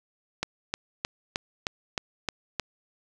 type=click train; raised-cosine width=0.2 ms; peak=-10 dBFS; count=8; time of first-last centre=0.43-2.597 s; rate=3.23 Hz; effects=none